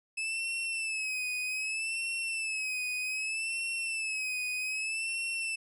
40% pulse tone with vibrato, 2601 Hz, E7, 24 cents flat, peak -31 dBFS, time 0.17-5.56 s, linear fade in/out 10 ms, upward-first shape sine, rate 0.64 Hz, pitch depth 76 cents each way, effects resampled to 32000 Hz

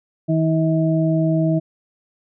harmonic tone, 160.3 Hz, E3, 48 cents flat, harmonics 1 / 2 / 4, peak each -17 / -20 / -23 dBFS, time 0.28-1.6 s, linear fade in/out 20 ms, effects none

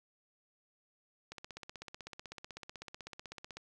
click train, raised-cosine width 0.2 ms, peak -28 dBFS, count 37, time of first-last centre 1.32-3.57 s, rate 16 Hz, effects none

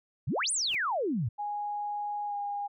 sine exponential two-way sweep, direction up then down, 100 to 9950 to 100 Hz, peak -27 dBFS, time 0.27-1.29 s, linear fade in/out 10 ms, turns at 0.51 s
pink noise with exponential growth, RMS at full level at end -47 dBFS, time 0.56-0.75 s, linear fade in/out 2 ms, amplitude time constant 40 ms
sine tone with pitch glide, 827 to 814.2 Hz, G#5 to G#5, -8 to -35 cents, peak -31 dBFS, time 1.38-2.68 s, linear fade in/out 20 ms, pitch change -27 cents, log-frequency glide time 2.27-2.35 s
effects none

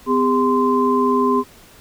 sine tone cluster, 253.1 / 404.2 / 1037 Hz, B3 / G#4 / C6, +43 / -47 / -16 cents, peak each -18 dBFS, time 0.06-1.44 s, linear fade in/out 50 ms, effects pink hiss -46 dBFS RMS until 1.8 s

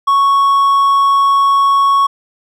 triangle tone, 1108.7 Hz, C#6, in tune, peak -6 dBFS, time 0.07-2.07 s, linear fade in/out 10 ms, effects none

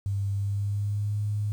sine tone with pitch glide, 99.3 to 104.12 Hz, G2 to G#2, +23 to +5 cents, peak -25 dBFS, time 0.06-1.52 s, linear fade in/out 0 ms, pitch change +82 cents, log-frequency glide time 0.32-1.19 s, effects 9-bit

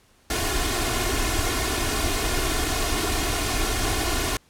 pink noise with comb filter, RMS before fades -24 dBFS, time 0.3-4.37 s, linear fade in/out 2 ms, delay 2.8 ms, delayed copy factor +0.75, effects pink hiss -59 dBFS RMS until 4.49 s + low-pass 12000 Hz 12 dB/octave

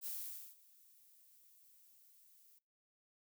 violet noise with ADSR envelope, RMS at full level -42 dBFS, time 0.01-2.59 s, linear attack 52 ms, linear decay 490 ms, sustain -24 dB, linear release 10 ms, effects noise-tail reverb RT60 0.3 s tail -24 dB re dry

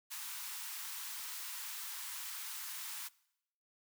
white high-pass noise, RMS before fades -44 dBFS, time 0.1-3.09 s, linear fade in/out 20 ms, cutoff 850 Hz, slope 96 dB/octave, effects noise-tail reverb RT60 0.8 s tail -22 dB re dry

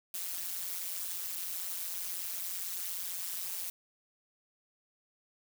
blue noise with amplitude modulation, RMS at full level -34 dBFS, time 0.14-3.7 s, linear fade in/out 2 ms, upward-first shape sine, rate 179 Hz, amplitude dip 95%, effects none

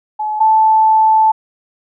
sine tone pair in turn, 855 / 876 Hz, A5 / A5, -50 / -8 cents, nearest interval unison, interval 42 cents, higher second, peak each -16 / -7 dBFS, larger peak second, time 0.19-0.4 / 0.4-1.32 s, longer second, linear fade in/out 10 ms, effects none

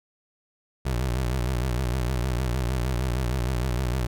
25% pulse tone with vibrato, 62.5 Hz, B1, 21 cents sharp, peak -20 dBFS, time 0.85-4.07 s, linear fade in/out 10 ms, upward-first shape sine, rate 6.5 Hz, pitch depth 120 cents each way, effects none

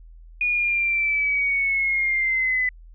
sine linear sweep, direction down, 2458 to 2000 Hz, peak -19 dBFS, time 0.41-2.69 s, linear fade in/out 2 ms, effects added 41 Hz sine -42 dBFS peak until 2.94 s

